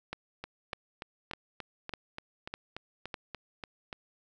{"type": "two click trains", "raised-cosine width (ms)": 0.3, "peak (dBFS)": [-20, -23], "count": [6, 13], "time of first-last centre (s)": [[0.13, 3.142], [0.44, 3.928]], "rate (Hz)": [1.66, 3.44], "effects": []}